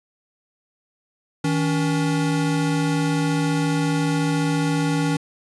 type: tone pair together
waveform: square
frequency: 159.05 / 283.2 Hz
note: D#3 / C#4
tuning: +38 / +37 cents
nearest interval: minor seventh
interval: 999 cents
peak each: -22 / -23 dBFS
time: 1.44-5.17 s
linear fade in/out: 5 ms
effects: resampled to 24000 Hz + 9-bit